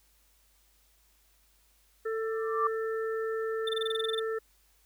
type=harmonic tone; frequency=444.9 Hz; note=A4; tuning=19 cents sharp; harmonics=1 / 3 / 4; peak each=-30 / -40 / -42 dBFS; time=2.05-4.39 s; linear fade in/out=10 ms
type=tone with exponential growth; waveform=sine; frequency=1174.7 Hz; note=D6; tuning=in tune; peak=-22 dBFS; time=2.21-2.67 s; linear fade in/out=2 ms; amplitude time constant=100 ms
type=tone bursts; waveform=triangle; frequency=3560 Hz; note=A7; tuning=20 cents sharp; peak=-28 dBFS; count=12; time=3.67-4.196 s; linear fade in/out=5 ms; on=20 ms; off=26 ms
effects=added 50 Hz sine -67 dBFS peak until 4.85 s + white hiss -67 dBFS RMS until 4.85 s